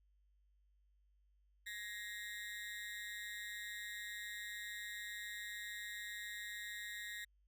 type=tone with amplitude modulation; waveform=35% pulse; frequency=1878 Hz; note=A#6; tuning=12 cents sharp; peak=-39 dBFS; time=1.66-7.25 s; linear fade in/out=10 ms; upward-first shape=sine; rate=207 Hz; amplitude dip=90%; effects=added 50 Hz sine -70 dBFS peak until 7.47 s